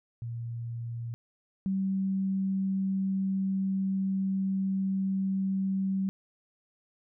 sine tone pair in turn, 117.1 / 192.36 Hz, A#2 / G3, +8 / -32 cents, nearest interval major sixth, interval 860 cents, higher second, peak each -33 / -26 dBFS, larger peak second, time 0.22-1.14 / 1.66-6.09 s, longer second, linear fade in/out 0 ms, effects none

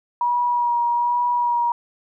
sine tone with vibrato, 960 Hz, B5, 49 cents flat, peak -17 dBFS, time 0.21-1.72 s, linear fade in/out 2 ms, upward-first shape sine, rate 1.2 Hz, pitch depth 17 cents each way, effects none

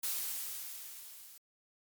blue noise with level ramp, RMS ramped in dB -34 to -54 dBFS, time 0.03-1.38 s, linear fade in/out 5 ms, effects MP3 96 kbps

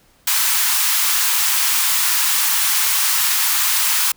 white high-pass noise, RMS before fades -17 dBFS, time 0.27-4.12 s, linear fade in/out 5 ms, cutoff 860 Hz, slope 48 dB/octave, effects pink hiss -55 dBFS RMS until 4.16 s

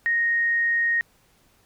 sine tone, 1864.7 Hz, A#6, in tune, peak -19 dBFS, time 0.06-1.01 s, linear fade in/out 0 ms, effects pink hiss -61 dBFS RMS until 1.65 s

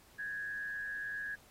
sine tone with frequency modulation, 1661.2 Hz, G#6, in tune, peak -37 dBFS, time 0.18-1.36 s, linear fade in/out 20 ms, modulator 118 Hz, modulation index 0.54, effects pink hiss -62 dBFS RMS until 1.5 s + AAC 48 kbps

